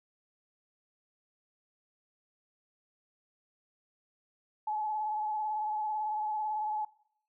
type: tone with vibrato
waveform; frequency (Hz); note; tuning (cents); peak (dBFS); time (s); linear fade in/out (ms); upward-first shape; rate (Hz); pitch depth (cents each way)
sine; 854; G#5; +48; -30; 4.67-6.85; 5; triangle; 18; 36
effects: noise-tail reverb RT60 0.7 s tail -22 dB re dry